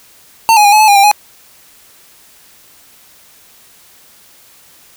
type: tone with pitch steps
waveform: square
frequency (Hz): 903 / 836 / 814 / 854 / 864 / 811 / 793 / 833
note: A5 / G#5 / G#5 / G#5 / A5 / G#5 / G5 / G#5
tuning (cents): +45 / +11 / -35 / +48 / -32 / -41 / +20 / +5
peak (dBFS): -5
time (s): 0.49-1.114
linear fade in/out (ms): 0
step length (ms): 78
effects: white hiss -44 dBFS RMS until 4.96 s